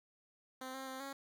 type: tone with pitch steps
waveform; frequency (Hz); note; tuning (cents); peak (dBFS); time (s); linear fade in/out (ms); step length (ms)
10% pulse; 259.6 / 265.7 / 262.4 / 274.5; C4 / C4 / C4 / C#4; -13 / +27 / +5 / -17; -35; 0.61-1.13; 5; 130
effects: none